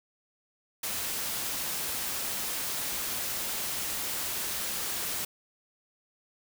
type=noise; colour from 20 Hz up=white; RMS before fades=-33 dBFS; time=0.83-5.25 s; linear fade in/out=5 ms; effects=none